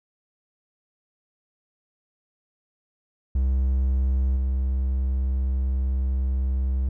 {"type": "tone with level steps", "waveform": "triangle", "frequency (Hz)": 65.41, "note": "C2", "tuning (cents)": 0, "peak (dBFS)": [-17, -19], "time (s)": [3.35, 6.89], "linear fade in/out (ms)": 5, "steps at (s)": 4.36, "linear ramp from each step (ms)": 10, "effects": []}